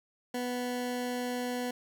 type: tone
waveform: 20% pulse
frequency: 246.9 Hz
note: B3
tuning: in tune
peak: -27 dBFS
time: 0.34-1.71 s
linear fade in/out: 5 ms
effects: none